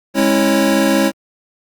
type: tone cluster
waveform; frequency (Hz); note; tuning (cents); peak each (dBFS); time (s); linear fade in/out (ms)
square; 206.1 / 271.3 / 326.8 / 552; G#3 / C#4 / E4 / C#5; -13 / -37 / -15 / -7; -18; 0.14-1.12; 50
effects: Opus 48 kbps